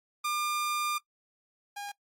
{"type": "tone pair in turn", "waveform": "sawtooth", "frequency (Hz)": [1200, 812.5], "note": ["D6", "G#5"], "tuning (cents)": [37, -38], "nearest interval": "perfect fifth", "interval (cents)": 675, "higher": "first", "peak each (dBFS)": [-25, -33], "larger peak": "first", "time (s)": [[0.24, 0.98], [1.76, 1.92]], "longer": "first", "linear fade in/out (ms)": 10, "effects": ["noise-tail reverb RT60 0.1 s tail -20 dB re dry", "AAC 48 kbps"]}